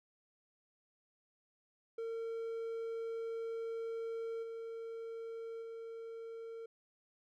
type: tone with level steps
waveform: triangle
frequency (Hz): 455.7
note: A#4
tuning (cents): -39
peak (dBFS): -36 / -40 / -42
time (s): 1.98-6.66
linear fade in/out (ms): 5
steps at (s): 4.42 / 5.61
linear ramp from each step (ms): 20
effects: none